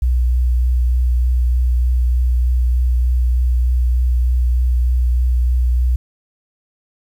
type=tone with vibrato; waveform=sine; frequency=61.5 Hz; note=B1; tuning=7 cents flat; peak=-11 dBFS; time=0.02-5.96 s; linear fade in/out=5 ms; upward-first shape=triangle; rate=3.3 Hz; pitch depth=22 cents each way; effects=tanh soft clip ceiling -7 dBFS + 8-bit